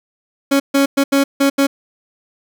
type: tone bursts at uneven times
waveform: 30% pulse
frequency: 277 Hz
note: C#4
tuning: 1 cent flat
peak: -8 dBFS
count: 6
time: 0.51-0.6 / 0.74-0.86 / 0.97-1.04 / 1.12-1.24 / 1.4-1.5 / 1.58-1.67 s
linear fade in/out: 10 ms
effects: none